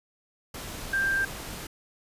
sine tone in noise, 1582 Hz, G6, 15 cents sharp, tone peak -23 dBFS, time 0.93-1.25 s, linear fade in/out 5 ms, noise pink, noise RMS -38 dBFS, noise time 0.54-1.67 s, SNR +12 dB, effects resampled to 32000 Hz

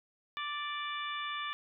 harmonic tone, 587 Hz, D5, 1 cent flat, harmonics 2 / 3 / 4 / 5 / 6, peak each -38 / -42 / -43 / -45 / -43 dBFS, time 0.37-1.53 s, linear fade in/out 0 ms, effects none

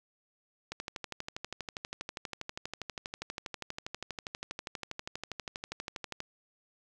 click train, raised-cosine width 0.2 ms, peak -20 dBFS, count 69, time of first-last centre 0.72-6.204 s, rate 12.4 Hz, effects none

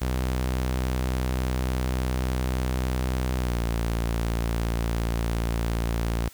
sawtooth tone with pitch glide, 63.5 to 57.23 Hz, B1 to A#1, +49 to -31 cents, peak -20 dBFS, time 0.01-6.29 s, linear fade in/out 10 ms, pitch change -180 cents, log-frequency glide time 3.37-3.64 s, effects white hiss -51 dBFS RMS until 6.33 s

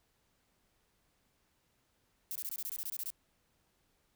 violet noise bursts, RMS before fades -39 dBFS, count 12, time 2.31-3.103 s, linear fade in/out 0 ms, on 45 ms, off 23 ms, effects pink hiss -75 dBFS RMS until 4.15 s

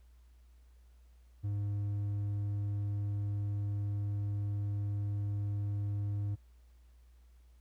sine tone with hard clipping, 101.9 Hz, G#2, 32 cents flat, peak -33 dBFS, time 1.43-6.36 s, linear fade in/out 20 ms, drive 3 dB, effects added 60 Hz sine -57 dBFS peak until 7.6 s + pink hiss -75 dBFS RMS until 7.6 s

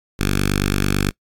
5% pulse tone with notch filter, 49 Hz, G1, in tune, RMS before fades -19 dBFS, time 0.19-1.11 s, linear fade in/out 10 ms, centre 600 Hz, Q 0.6, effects noise-tail reverb RT60 0.1 s tail -25 dB re dry + AAC 64 kbps

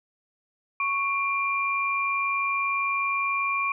sine tone pair together, 1108.7 / 2381 Hz, C#6 / D7, 0 / +23 cents, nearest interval octave + minor second, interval 1323 cents, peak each -26 dBFS, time 0.8-3.72 s, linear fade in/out 2 ms, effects none

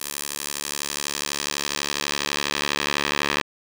10% pulse tone with band-pass filter sweep, 72.1 Hz, D2, 31 cents flat, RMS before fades -27 dBFS, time 0-3.42 s, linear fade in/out 10 ms, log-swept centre 11000 to 2500 Hz, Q 0.84, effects none

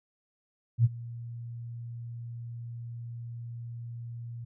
sine tone with ADSR envelope, 117.8 Hz, A#2, 19 cents sharp, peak -16 dBFS, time 0.78-4.45 s, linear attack 65 ms, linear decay 32 ms, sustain -21 dB, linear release 11 ms, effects none

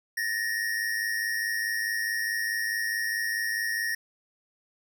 square tone pair together, 1760 / 1864.7 Hz, A6 / A#6, 0 / 0 cents, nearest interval minor second, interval 100 cents, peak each -33 / -29 dBFS, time 0.17-3.95 s, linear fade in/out 5 ms, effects none

